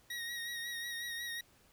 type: tone with vibrato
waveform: 25% pulse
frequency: 1885 Hz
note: A#6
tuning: 19 cents sharp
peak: -35 dBFS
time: 0.1-1.41 s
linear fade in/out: 5 ms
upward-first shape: sine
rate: 5.5 Hz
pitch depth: 31 cents each way
effects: pink hiss -66 dBFS RMS until 1.72 s